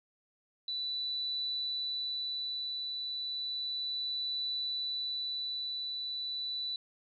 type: tone with tremolo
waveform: sine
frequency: 3971 Hz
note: B7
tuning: 9 cents sharp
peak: -32 dBFS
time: 0.68-6.76 s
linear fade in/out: 2 ms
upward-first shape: triangle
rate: 0.33 Hz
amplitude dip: 30%
effects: none